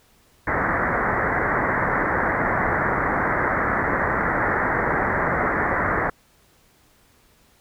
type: low-pass noise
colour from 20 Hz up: white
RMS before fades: -22 dBFS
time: 0.47-6.1 s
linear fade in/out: 5 ms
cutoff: 2000 Hz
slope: 96 dB/octave
effects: pink hiss -58 dBFS RMS until 7.6 s